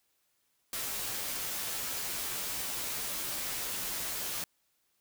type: noise with comb filter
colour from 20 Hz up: white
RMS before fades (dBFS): -36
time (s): 0.73-4.44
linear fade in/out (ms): 2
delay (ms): 13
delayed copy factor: -0.65
effects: white hiss -75 dBFS RMS until 5 s